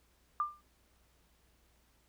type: tone with exponential decay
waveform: sine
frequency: 1193 Hz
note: D6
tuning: 27 cents sharp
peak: -26 dBFS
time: 0.4-0.61 s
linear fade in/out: 1 ms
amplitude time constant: 45 ms
effects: added 60 Hz sine -70 dBFS peak until 2.08 s + pink hiss -71 dBFS RMS until 2.08 s